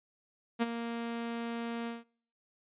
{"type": "tone with ADSR envelope", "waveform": "sawtooth", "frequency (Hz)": 233.1, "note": "A#3", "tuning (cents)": 0, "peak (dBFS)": -21, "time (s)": [0.59, 2.04], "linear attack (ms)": 31, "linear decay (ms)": 28, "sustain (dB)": -10, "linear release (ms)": 170, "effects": ["noise-tail reverb RT60 0.6 s tail -26 dB re dry", "resampled to 8000 Hz"]}